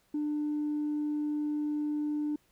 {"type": "tone with tanh clipping", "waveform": "triangle", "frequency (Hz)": 298.1, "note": "D4", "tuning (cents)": 26, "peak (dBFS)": -29, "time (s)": [0.14, 2.36], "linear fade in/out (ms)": 5, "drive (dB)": 5, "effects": ["pink hiss -69 dBFS RMS until 2.51 s"]}